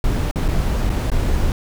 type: noise with dropouts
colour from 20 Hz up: brown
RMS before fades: -18 dBFS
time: 0.04-1.52 s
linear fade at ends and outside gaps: 1 ms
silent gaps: 0.312-0.358 / 0.481-0.486 / 0.894-0.9 / 1.101-1.117 s
effects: none